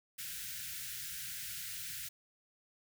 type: band-stop noise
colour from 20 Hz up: white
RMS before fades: -43 dBFS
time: 0.18-2.09 s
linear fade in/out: 10 ms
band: 180 to 1400 Hz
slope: 96 dB/octave
effects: none